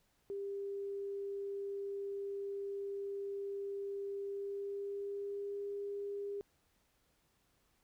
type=tone with pitch glide; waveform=sine; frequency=398.2 to 403.3 Hz; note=G4 to G4; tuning=+27 to +49 cents; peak=-38 dBFS; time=0.3-6.41 s; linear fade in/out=0 ms; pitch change=+22 cents; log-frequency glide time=4.22-5.63 s; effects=pink hiss -75 dBFS RMS until 7.83 s